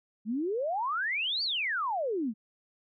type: exponential two-way sweep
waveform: sine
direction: up then down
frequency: 202.5 to 4699 to 202.5 Hz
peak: -28 dBFS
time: 0.25-2.34 s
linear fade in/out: 50 ms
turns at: 1.43 s
effects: none